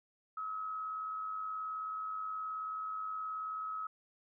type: tone with amplitude modulation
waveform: sine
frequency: 1282 Hz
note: E6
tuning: 49 cents flat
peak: -35 dBFS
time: 0.37-3.87 s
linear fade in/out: 5 ms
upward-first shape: sine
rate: 98.8 Hz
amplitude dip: 40%
effects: none